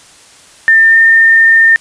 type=tone with pitch glide; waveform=sine; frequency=1798 to 1812.6 Hz; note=A6 to A#6; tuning=+37 to -49 cents; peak=-3 dBFS; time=0.68-1.76 s; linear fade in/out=0 ms; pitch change=+14 cents; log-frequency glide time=0.88-0.95 s; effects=white hiss -40 dBFS RMS until 1.8 s + resampled to 22050 Hz